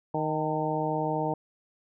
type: harmonic tone with a mistuned harmonic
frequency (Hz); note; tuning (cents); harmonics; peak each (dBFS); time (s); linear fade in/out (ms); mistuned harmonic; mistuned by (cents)
155.56; D#3; 0; 1 / 2 / 3 / 4 / 5 / 6; -33 / -33 / -33 / -33 / -33 / -33; 0.14-1.34; 5; 6; -54
effects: none